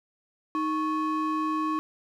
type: ring-modulated tone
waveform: triangle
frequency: 709 Hz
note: F5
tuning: 26 cents sharp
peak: -20 dBFS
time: 0.55-1.79 s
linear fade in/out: 0 ms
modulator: 397 Hz
effects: none